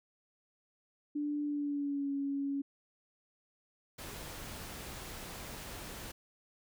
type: tone with pitch glide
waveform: sine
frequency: 293.7 to 279 Hz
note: D4 to C#4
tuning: 0 to +11 cents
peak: -32 dBFS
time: 1.15-2.62 s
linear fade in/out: 10 ms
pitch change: -89 cents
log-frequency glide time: 1.44-2.11 s
type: noise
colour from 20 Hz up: pink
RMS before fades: -45 dBFS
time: 3.98-6.12 s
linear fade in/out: 10 ms
effects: none